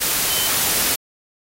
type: tone in noise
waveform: sine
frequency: 3066 Hz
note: G7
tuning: 39 cents flat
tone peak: -24 dBFS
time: 0.29-0.49 s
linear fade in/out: 20 ms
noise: white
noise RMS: -19 dBFS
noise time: 0-0.96 s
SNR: -8 dB
effects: AAC 48 kbps